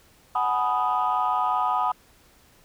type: chord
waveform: sine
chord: G# minor seventh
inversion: third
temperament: equal with one note detuned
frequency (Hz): 740 / 845.1 / 987.8 / 1244.5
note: F#5 / G#5 / B5 / D#6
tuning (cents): 0 / +30 / 0 / 0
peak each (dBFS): -26 / -27 / -25 / -25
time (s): 0.35-1.92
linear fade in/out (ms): 5
effects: tanh soft clip ceiling -14 dBFS + pink hiss -57 dBFS RMS until 2.64 s